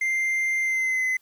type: tone with pitch glide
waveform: triangle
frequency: 2093 to 2037 Hz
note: C7 to C7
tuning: 0 to -47 cents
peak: -20 dBFS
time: 0.01-1.17 s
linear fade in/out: 5 ms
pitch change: -47 cents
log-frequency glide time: 0.61-1.05 s
effects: white hiss -64 dBFS RMS until 1.21 s